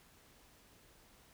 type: silence
effects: pink hiss -64 dBFS RMS until 1.33 s